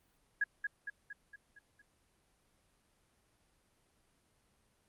sine tone with echo, 1661.2 Hz, G#6, in tune, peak -28 dBFS, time 0.41-0.44 s, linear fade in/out 5 ms, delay 230 ms, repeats 6, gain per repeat -5 dB, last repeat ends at 1.82 s, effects pink hiss -73 dBFS RMS until 4.88 s + Opus 32 kbps

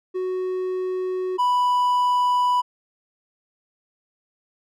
triangle tone pair in turn, 370 / 987.8 Hz, F#4 / B5, 0 / 0 cents, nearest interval octave + perfect fourth, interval 1700 cents, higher second, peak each -21 / -15 dBFS, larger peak second, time 0.14-1.38 / 1.38-2.62 s, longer neither, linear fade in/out 20 ms, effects none

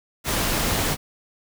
pink noise, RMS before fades -23 dBFS, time 0.24-0.97 s, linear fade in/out 50 ms, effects none

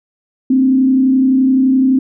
sine tone with frequency modulation, 262.2 Hz, C4, 4 cents sharp, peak -8 dBFS, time 0.5-1.99 s, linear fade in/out 5 ms, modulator 31.7 Hz, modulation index 0.43, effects none

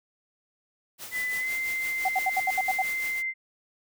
white noise with tremolo, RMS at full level -38 dBFS, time 0.98-3.23 s, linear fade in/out 50 ms, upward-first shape sine, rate 5.9 Hz, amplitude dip 55%
sine tone with pitch glide, 2004 to 2081 Hz, B6 to C7, +25 to -10 cents, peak -27 dBFS, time 1.11-3.34 s, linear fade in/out 50 ms, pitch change +65 cents, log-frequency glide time 1.38-1.5 s
sine tone bursts, 760 Hz, F#5, 46 cents sharp, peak -22 dBFS, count 8, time 2.05-2.821 s, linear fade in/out 5 ms, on 36 ms, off 69 ms
effects none

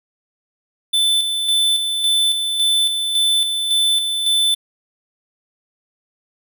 square tone with tremolo, 3520 Hz, A7, in tune, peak -14 dBFS, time 0.93-4.55 s, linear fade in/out 10 ms, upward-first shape square, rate 1.8 Hz, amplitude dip 45%, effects none

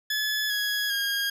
20% pulse tone with pitch steps, 1715 / 1670 / 1626.2 Hz, A6 / G#6 / G#6, -45 / +9 / -37 cents, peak -20 dBFS, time 0.1-1.3 s, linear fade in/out 5 ms, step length 400 ms, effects none

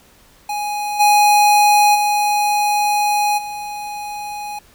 square tone with level steps, 830.6 Hz, G#5, in tune, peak -21 / -10 / -15 / -26 dBFS, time 0.49-4.59 s, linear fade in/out 5 ms, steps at 0.99 / 1.94 / 3.37 s, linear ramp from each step 20 ms, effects pink hiss -50 dBFS RMS until 4.74 s

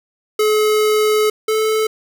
square tone pair in turn, 427.4 / 435.6 Hz, G#4 / A4, +50 / -17 cents, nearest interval unison, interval 33 cents, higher second, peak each -13 / -15 dBFS, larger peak first, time 0.39-1.3 / 1.48-1.87 s, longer first, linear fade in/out 5 ms, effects none

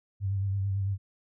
sine tone with vibrato, 98 Hz, G2, in tune, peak -26 dBFS, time 0.2-0.98 s, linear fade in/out 50 ms, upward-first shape sine, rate 9 Hz, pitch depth 39 cents each way, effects none

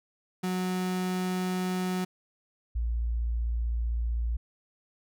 35% pulse / sine tone pair in turn, 183.6 / 57.83 Hz, F#3 / A#1, -13 / -13 cents, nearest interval octave + minor sixth, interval 2000 cents, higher first, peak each -26 / -26 dBFS, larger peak neither, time 0.43-2.05 / 2.75-4.37 s, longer neither, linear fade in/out 10 ms, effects none

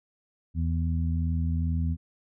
harmonic tone, 82.41 Hz, E2, in tune, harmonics 1 / 2 / 3, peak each -25 / -31 / -35 dBFS, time 0.54-1.97 s, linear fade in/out 50 ms, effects none

